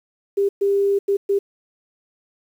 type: tone bursts at uneven times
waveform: sine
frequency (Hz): 398.6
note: G4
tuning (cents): +29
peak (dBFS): -15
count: 4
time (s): 0.37-0.49 / 0.61-0.99 / 1.08-1.17 / 1.29-1.39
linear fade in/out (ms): 10
effects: 8-bit